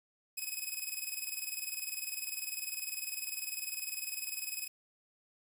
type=tone with tremolo; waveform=5% pulse; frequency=2539 Hz; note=D#7; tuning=34 cents sharp; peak=-26 dBFS; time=0.37-4.68 s; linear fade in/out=10 ms; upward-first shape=square; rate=20 Hz; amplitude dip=60%; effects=10-bit